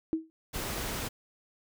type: tone with exponential decay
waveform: sine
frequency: 320.9 Hz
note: E4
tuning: 46 cents flat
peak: -22 dBFS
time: 0.13-0.3 s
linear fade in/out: 0 ms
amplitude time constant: 35 ms
type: noise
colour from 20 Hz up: pink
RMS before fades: -35 dBFS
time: 0.53-1.09 s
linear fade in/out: 20 ms
effects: none